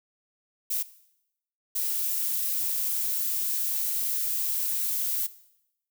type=noise bursts at uneven times; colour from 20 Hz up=violet; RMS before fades=-28 dBFS; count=2; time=0.7-0.83 / 1.75-5.27 s; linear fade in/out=10 ms; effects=noise-tail reverb RT60 0.8 s tail -17 dB re dry